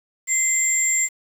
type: tone pair together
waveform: sine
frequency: 2066 / 7362 Hz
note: C7 / A#8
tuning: -22 / -23 cents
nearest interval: octave + minor seventh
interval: 2199 cents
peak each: -22 / -17 dBFS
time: 0.27-1.09 s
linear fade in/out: 50 ms
effects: tanh soft clip ceiling -13 dBFS + 7-bit